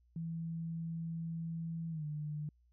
sine tone with pitch glide, 164.81 to 150.26 Hz, E3 to D3, 0 to +40 cents, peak -37 dBFS, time 0.16-2.49 s, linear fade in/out 2 ms, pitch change -160 cents, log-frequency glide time 1.9-2.04 s, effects added 60 Hz sine -66 dBFS peak until 2.72 s

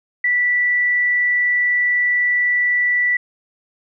sine tone, 1964 Hz, B6, 10 cents flat, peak -14 dBFS, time 0.24-3.17 s, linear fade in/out 5 ms, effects none

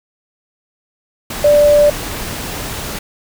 sine tone in noise, 587.3 Hz, D5, in tune, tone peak -6 dBFS, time 1.44-1.9 s, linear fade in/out 5 ms, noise pink, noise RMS -24 dBFS, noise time 1.3-2.99 s, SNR +15 dB, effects none

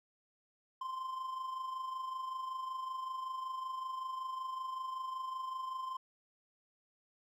triangle tone with amplitude modulation, 1042 Hz, C6, 7 cents flat, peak -34 dBFS, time 0.81-5.97 s, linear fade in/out 5 ms, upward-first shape sine, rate 25.3 Hz, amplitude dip 50%, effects none

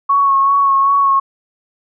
sine tone with vibrato, 1105 Hz, C#6, 6 cents flat, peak -9 dBFS, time 0.09-1.2 s, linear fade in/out 10 ms, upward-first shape sine, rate 2.6 Hz, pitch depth 24 cents each way, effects none

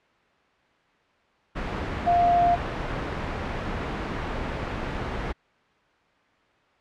sine tone in noise, 698.5 Hz, F5, in tune, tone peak -17 dBFS, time 2.06-2.56 s, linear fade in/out 20 ms, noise pink, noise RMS -29 dBFS, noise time 1.55-5.33 s, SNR +9 dB, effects white hiss -61 dBFS RMS until 6.8 s + low-pass 2000 Hz 12 dB/octave

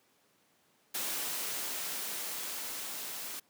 white noise with level ramp, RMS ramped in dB -35 to -41 dBFS, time 0.94-3.4 s, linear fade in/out 10 ms, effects pink hiss -69 dBFS RMS until 3.49 s + high-pass 200 Hz 12 dB/octave

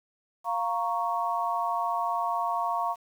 sine chord, Bb minor, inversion second, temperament equal, 698.5 / 932.3 / 1108.7 Hz, F5 / Bb5 / Db6, 0 / 0 / 0 cents, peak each -30 dBFS, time 0.44-2.96 s, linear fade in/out 50 ms, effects 9-bit

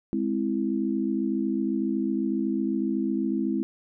sine chord, Ab augmented, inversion none, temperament equal, 207.7 / 261.6 / 329.6 Hz, Ab3 / C4 / E4, 0 / 0 / 0 cents, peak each -28 dBFS, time 0.13-3.63 s, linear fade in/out 0 ms, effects none

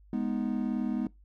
triangle chord, G# minor, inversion none, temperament equal, 207.7 / 246.9 / 311.1 Hz, G#3 / B3 / D#4, 0 / 0 / 0 cents, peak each -30 / -29 / -34 dBFS, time 0.13-1.07 s, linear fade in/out 2 ms, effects noise-tail reverb RT60 0.2 s tail -22 dB re dry + added 50 Hz sine -54 dBFS peak until 1.24 s

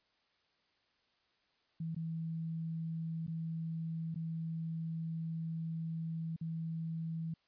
sine tone with dropouts, 163 Hz, E3, 19 cents flat, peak -36 dBFS, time 1.8-7.34 s, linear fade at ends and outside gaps 5 ms, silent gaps 1.948-1.963 / 3.267-3.278 / 4.145-4.157 / 6.363-6.411 s, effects white hiss -75 dBFS RMS until 7.47 s + resampled to 11025 Hz

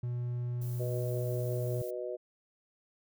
triangle tone, 121.7 Hz, B2, 25 cents flat, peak -30 dBFS, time 0.03-1.82 s, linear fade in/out 5 ms
violet noise, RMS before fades -50 dBFS, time 0.61-1.91 s, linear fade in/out 10 ms
sine chord, B major, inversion second, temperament just, 370.4 / 493.9 / 617.4 Hz, F#4 / B4 / D#5, +2 / 0 / -14 cents, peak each -39 dBFS, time 0.79-2.17 s, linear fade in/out 20 ms
effects none

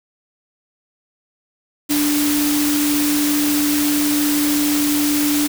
sine tone in noise, 293.7 Hz, D4, in tune, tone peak -16 dBFS, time 1.89-5.48 s, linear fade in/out 20 ms, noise white, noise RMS -22 dBFS, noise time 1.89-5.48 s, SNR +3 dB, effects none

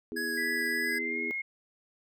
sine chord, E major, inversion second, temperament just, 247.2 / 329.6 / 412 Hz, B3 / E4 / G#4, +2 / 0 / -14 cents, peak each -39 dBFS, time 0.12-1.31 s, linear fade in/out 0 ms
square tone with vibrato, 1665 Hz, G#6, 4 cents sharp, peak -32 dBFS, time 0.16-0.99 s, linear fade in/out 10 ms, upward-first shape triangle, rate 3.5 Hz, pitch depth 13 cents each way
sine tone with pitch glide, 1975.5 to 2154 Hz, B6 to C7, 0 to +50 cents, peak -31 dBFS, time 0.37-1.42 s, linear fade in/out 10 ms, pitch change +150 cents, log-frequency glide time 0.79-1.2 s
effects none

